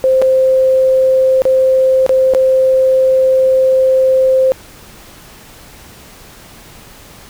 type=tone with dropouts; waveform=sine; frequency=523.3 Hz; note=C5; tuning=in tune; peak=-7 dBFS; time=0.04-4.52 s; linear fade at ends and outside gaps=0 ms; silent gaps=0.217-0.222 / 1.42-1.453 / 2.064-2.093 / 2.337-2.348 s; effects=pink hiss -38 dBFS RMS until 7.29 s